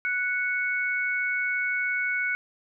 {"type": "tone pair together", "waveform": "sine", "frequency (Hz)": [1480, 2217], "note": ["F#6", "C#7"], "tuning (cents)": [0, 0], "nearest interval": "perfect fifth", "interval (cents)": 700, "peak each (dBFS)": -27, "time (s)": [0.05, 2.35], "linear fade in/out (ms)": 0, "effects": []}